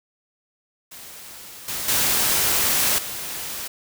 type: noise with level steps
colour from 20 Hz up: white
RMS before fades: -40 / -28 / -20 / -31 dBFS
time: 0.91-3.68 s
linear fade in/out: 10 ms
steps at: 1.68 / 1.88 / 2.98 s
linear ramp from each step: 5 ms
effects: none